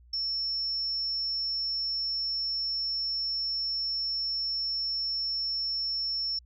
sine tone, 5400 Hz, E8, 41 cents sharp, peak -28 dBFS, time 0.13-6.39 s, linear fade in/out 5 ms, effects added 60 Hz sine -53 dBFS peak until 6.45 s

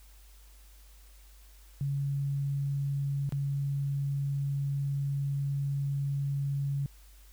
sine tone with dropouts, 140 Hz, C#3, 18 cents sharp, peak -28 dBFS, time 1.81-6.86 s, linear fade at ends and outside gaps 0 ms, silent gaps 3.292-3.323 s, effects added 50 Hz sine -52 dBFS peak until 7.32 s + white hiss -61 dBFS RMS until 7.32 s

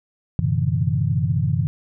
sine tone cluster, 93 / 113.1 / 129.5 / 143.6 / 164.3 Hz, F#2 / A2 / C3 / D3 / E3, +9 / +48 / -17 / -39 / -5 cents, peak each -24 dBFS, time 0.39-1.67 s, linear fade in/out 0 ms, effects none

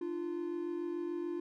triangle tone pair together, 299.6 / 346.5 Hz, D4 / F4, +35 / -14 cents, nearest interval minor third, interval 251 cents, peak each -39 / -34 dBFS, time 0.01-1.4 s, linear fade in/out 5 ms, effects none

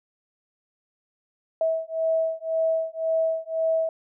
sine beating tone pair, 647 / 648.9 Hz, E5 / E5, -32 / -27 cents, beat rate 1.9 Hz, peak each -25 dBFS, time 1.61-3.89 s, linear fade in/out 2 ms, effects none

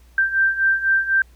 sine beating tone pair, 1568 / 1572 Hz, G6 / G6, 0 / +4 cents, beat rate 4 Hz, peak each -21 / -17 dBFS, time 0.18-1.22 s, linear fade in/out 2 ms, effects added 60 Hz sine -47 dBFS peak until 1.35 s + pink hiss -58 dBFS RMS until 1.35 s

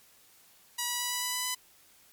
5% pulse tone with pitch steps, 968 / 973.6 / 979.2 / 984.9 / 990.6 / 996.4 / 1002.1 Hz, B5 / B5 / B5 / B5 / B5 / B5 / B5, -35 / -25 / -15 / -5 / +5 / +15 / +25 cents, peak -18 dBFS, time 0.78-1.55 s, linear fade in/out 10 ms, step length 110 ms, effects white hiss -60 dBFS RMS until 2.12 s + MP3 96 kbps

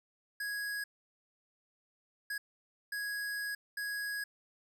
square tone bursts at uneven times, 1661.2 Hz, G#6, in tune, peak -36 dBFS, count 4, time 0.4-0.84 / 2.3-2.38 / 2.92-3.55 / 3.77-4.24 s, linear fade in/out 5 ms, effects none

